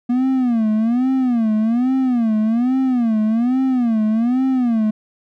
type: tone with vibrato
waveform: triangle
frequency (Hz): 238.2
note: A#3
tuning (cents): +38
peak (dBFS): -12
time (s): 0.09-4.91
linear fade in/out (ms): 10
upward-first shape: sine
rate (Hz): 1.2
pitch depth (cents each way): 180
effects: none